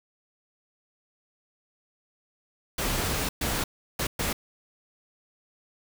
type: noise bursts at uneven times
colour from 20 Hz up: pink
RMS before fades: -28 dBFS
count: 4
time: 2.78-3.29 / 3.41-3.64 / 3.99-4.07 / 4.19-4.33 s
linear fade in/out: 5 ms
effects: none